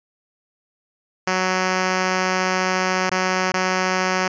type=tone with dropouts; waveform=5% pulse; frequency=185.6 Hz; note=F#3; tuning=6 cents sharp; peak=-7 dBFS; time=1.27-4.28 s; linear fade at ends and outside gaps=5 ms; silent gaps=3.096-3.115 / 3.52-3.539 s; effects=resampled to 16000 Hz